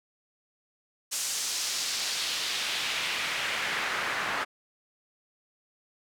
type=noise with band-pass filter sweep; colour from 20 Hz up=pink; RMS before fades=-31 dBFS; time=1.11-4.45 s; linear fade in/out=20 ms; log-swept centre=7300 to 1400 Hz; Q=1.3; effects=none